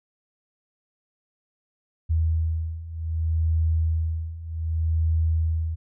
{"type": "beating tone pair", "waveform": "sine", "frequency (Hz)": [80.4, 81.05], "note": ["E2", "E2"], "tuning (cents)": [-43, -29], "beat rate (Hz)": 0.65, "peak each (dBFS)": [-26, -23], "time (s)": [2.09, 5.76], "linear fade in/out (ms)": 20, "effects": []}